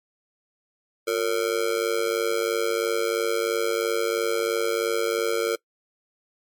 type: tone with amplitude modulation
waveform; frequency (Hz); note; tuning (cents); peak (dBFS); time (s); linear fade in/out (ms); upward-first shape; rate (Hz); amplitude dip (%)
square; 457.3; A#4; -33; -18; 1.07-5.56; 10; sine; 103; 95
effects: noise-tail reverb RT60 0.1 s tail -23 dB re dry + MP3 96 kbps